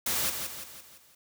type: noise with echo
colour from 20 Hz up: white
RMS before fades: -29 dBFS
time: 0.06-0.3 s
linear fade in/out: 5 ms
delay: 170 ms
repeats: 5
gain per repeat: -6 dB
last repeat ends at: 1.15 s
effects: none